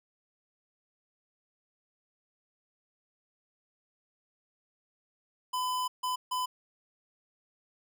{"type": "tone bursts at uneven times", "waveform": "square", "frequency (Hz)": 1007, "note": "B5", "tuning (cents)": 33, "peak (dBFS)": -30, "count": 3, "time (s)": [[5.53, 5.88], [6.03, 6.16], [6.31, 6.46]], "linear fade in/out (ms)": 10, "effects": []}